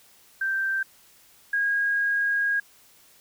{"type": "tone pair in turn", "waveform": "sine", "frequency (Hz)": [1568, 1635.2], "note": ["G6", "G#6"], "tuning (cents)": [0, -27], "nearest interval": "minor second", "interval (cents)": 73, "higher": "second", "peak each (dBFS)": [-23, -21], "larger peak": "second", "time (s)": [[0.41, 0.83], [1.53, 2.6]], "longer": "second", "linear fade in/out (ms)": 5, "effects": ["white hiss -56 dBFS RMS until 3.2 s"]}